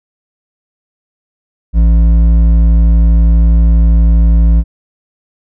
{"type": "tone with hard clipping", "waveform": "triangle", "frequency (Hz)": 56.2, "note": "A1", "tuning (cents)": 37, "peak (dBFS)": -6, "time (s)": [1.73, 4.64], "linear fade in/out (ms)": 50, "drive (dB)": 11, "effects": []}